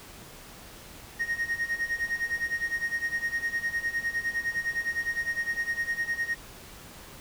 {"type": "tone with tremolo", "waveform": "triangle", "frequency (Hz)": 1864.7, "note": "A#6", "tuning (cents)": 0, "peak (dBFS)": -22, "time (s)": [1.19, 6.35], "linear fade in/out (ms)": 20, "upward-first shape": "sine", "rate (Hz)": 9.8, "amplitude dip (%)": 85, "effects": ["tanh soft clip ceiling -18 dBFS", "pink hiss -47 dBFS RMS until 7.2 s"]}